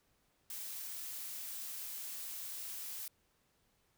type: noise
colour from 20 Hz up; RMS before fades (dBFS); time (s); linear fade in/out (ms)
blue; -44; 0.5-3.08; 2
effects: pink hiss -75 dBFS RMS until 3.97 s